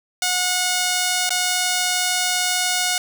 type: tone with dropouts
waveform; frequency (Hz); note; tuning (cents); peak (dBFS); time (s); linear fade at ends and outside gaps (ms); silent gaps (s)
5% pulse; 727; F#5; -31; -7; 0.22-2.98; 2; 1.293-1.305
effects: none